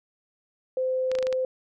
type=tone; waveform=sine; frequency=516 Hz; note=C5; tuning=24 cents flat; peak=-23 dBFS; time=0.77-1.45 s; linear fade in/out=2 ms
type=clicks; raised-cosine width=0.2 ms; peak=-17 dBFS; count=6; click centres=1.116 / 1.152 / 1.187 / 1.227 / 1.269 / 1.327 s
effects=none